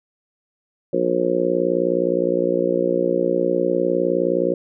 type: harmonic tone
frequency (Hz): 59.6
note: A#1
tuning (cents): +39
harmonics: 3 / 4 / 5 / 6 / 7 / 8 / 9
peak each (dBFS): -28 / -30 / -26 / -22 / -29 / -23 / -22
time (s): 0.93-4.54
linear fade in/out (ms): 5
effects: none